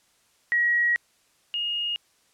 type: tone pair in turn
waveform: sine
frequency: 1906 / 2856 Hz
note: A#6 / F7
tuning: +38 / +38 cents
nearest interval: perfect fifth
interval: 700 cents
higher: second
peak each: -19 / -25 dBFS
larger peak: first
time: 0.52-0.96 / 1.54-1.96 s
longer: first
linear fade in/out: 0 ms
effects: white hiss -64 dBFS RMS until 2.33 s + low-pass 10000 Hz 12 dB/octave